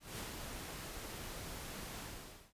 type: noise with ADSR envelope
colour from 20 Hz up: pink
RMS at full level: -43 dBFS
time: 0-2.53 s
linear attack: 180 ms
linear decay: 120 ms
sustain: -3 dB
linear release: 520 ms
effects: resampled to 32000 Hz